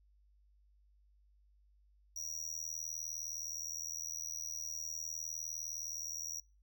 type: tone with amplitude modulation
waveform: square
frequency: 5770 Hz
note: F#8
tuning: 44 cents flat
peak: -36 dBFS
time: 2.16-6.4 s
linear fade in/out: 5 ms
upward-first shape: sine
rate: 79.6 Hz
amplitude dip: 100%
effects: noise-tail reverb RT60 0.3 s tail -26 dB re dry + added 50 Hz sine -65 dBFS peak until 6.62 s